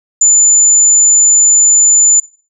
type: tone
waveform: sine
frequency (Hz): 7040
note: A8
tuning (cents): 0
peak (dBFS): -4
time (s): 0.21-2.2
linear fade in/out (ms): 5
effects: noise-tail reverb RT60 0.4 s tail -19 dB re dry